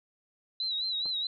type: tone with vibrato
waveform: sine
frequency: 3951 Hz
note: B7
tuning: in tune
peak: -29 dBFS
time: 0.6-1.27 s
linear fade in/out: 2 ms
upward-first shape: sine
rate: 4.7 Hz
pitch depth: 81 cents each way
type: clicks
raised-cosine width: 1 ms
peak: -35 dBFS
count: 2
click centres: 1.056 / 1.062 s
effects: none